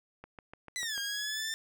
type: click train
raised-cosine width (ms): 0.5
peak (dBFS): -31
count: 6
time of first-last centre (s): 0.24-0.979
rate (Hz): 6.77
type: linear two-way sweep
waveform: 15% pulse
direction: down then up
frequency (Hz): 2026 to 1608 to 1793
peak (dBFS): -27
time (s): 0.76-1.54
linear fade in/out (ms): 0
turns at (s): 0.98
effects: none